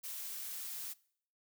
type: noise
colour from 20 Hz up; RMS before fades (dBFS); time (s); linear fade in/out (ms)
blue; -43; 0.03-0.94; 20
effects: noise-tail reverb RT60 0.6 s tail -22 dB re dry